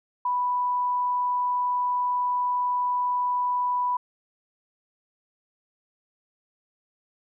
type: tone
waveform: sine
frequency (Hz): 987.8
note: B5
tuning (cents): 0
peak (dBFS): -22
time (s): 0.25-3.97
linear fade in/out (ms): 5
effects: none